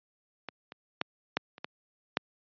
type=clicks; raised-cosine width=0.3 ms; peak=-21 / -27 / -12 / -10 / -30 / -19 / -9 dBFS; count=7; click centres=0.487 / 0.721 / 1.014 / 1.37 / 1.581 / 1.645 / 2.171 s; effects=high-pass 150 Hz 12 dB/octave + resampled to 11025 Hz